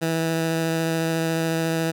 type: tone with vibrato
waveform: 15% pulse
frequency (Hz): 163.3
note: E3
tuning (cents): -16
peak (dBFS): -15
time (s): 0.01-1.92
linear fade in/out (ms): 20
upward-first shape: triangle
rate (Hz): 14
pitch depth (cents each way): 12
effects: none